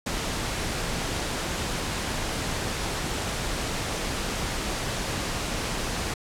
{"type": "noise", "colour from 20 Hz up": "pink", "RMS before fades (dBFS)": -29, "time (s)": [0.06, 6.14], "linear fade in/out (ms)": 5, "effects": ["low-pass 9000 Hz 12 dB/octave"]}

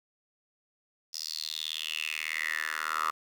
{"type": "tone with high-pass filter sweep", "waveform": "10% pulse", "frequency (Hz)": 78.3, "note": "D#2", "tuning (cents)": 11, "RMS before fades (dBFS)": -34, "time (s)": [1.13, 3.11], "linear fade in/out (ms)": 10, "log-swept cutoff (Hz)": [5200, 1200], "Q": 6.8, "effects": []}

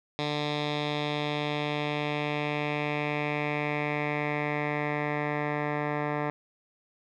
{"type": "tone with low-pass filter sweep", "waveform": "10% pulse", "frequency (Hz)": 148.2, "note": "D3", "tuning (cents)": 16, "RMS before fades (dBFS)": -30, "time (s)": [0.19, 6.3], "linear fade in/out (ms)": 0, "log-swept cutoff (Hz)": [3900, 1600], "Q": 2.9, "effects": []}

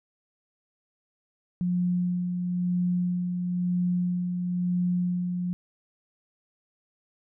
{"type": "tone with tremolo", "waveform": "sine", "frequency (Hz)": 178.3, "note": "F3", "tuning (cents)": 36, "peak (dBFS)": -22, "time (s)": [1.61, 5.53], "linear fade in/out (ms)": 0, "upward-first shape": "sine", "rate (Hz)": 1, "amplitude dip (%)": 40, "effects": []}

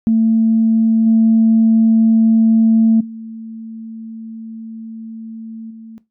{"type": "tone with level steps", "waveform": "sine", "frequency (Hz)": 224, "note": "A3", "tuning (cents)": 31, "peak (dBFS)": [-9, -7, -27, -32], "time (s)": [0.07, 5.98], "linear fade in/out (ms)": 0, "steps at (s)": [1.06, 3, 5.7], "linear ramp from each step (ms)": 10, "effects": ["noise-tail reverb RT60 0.2 s tail -17 dB re dry", "tanh soft clip ceiling -3 dBFS"]}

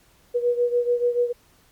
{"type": "beating tone pair", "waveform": "sine", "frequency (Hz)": [482.2, 489.1], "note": ["B4", "B4"], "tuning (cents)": [-41, -17], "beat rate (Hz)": 6.9, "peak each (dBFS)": [-20, -24], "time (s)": [0.34, 1.33], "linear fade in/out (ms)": 20, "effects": ["pink hiss -58 dBFS RMS until 1.71 s", "MP3 96 kbps"]}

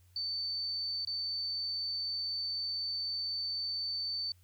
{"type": "tone with dropouts", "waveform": "sine", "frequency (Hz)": 4542, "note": "C#8", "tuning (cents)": 41, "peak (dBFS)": -33, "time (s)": [0.16, 4.32], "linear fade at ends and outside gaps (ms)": 2, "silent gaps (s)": [1.05, 1.072], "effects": ["added 89 Hz sine -60 dBFS peak until 4.43 s", "white hiss -71 dBFS RMS until 4.43 s"]}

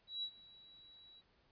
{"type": "tone with ADSR envelope", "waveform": "sine", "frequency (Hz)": 3902, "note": "B7", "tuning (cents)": -22, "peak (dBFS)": -37, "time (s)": [0.07, 1.22], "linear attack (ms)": 160, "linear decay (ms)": 70, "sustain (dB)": -21, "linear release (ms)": 32, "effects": ["pink hiss -73 dBFS RMS until 1.51 s", "resampled to 11025 Hz"]}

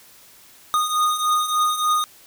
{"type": "beating tone pair", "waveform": "square", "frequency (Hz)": [1231, 1234.4], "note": ["D#6", "D#6"], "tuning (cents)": [-19, -14], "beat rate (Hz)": 3.4, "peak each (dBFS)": [-25, -20], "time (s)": [0.74, 2.04], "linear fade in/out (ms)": 0, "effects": ["white hiss -49 dBFS RMS until 2.26 s"]}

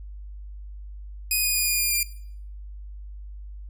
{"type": "tone with pitch steps", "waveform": "5% pulse", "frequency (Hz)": [2489, 2470, 2452, 2434, 2415, 2397], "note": ["D#7", "D#7", "D#7", "D#7", "D7", "D7"], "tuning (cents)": [0, -13, -26, -39, 48, 35], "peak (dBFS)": -12, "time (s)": [1.31, 2.03], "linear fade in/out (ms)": 2, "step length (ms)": 120, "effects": ["noise-tail reverb RT60 0.6 s tail -18 dB re dry", "added 50 Hz sine -36 dBFS peak until 3.69 s"]}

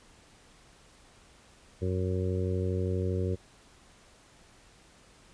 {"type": "harmonic tone", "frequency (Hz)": 92.5, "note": "F#2", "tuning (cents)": 0, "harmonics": [1, 2, 3, 4, 5, 6], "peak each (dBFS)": [-29, -36, -40, -35, -36, -43], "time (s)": [1.81, 3.36], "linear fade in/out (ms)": 20, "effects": ["pink hiss -58 dBFS RMS until 5.33 s", "resampled to 22050 Hz"]}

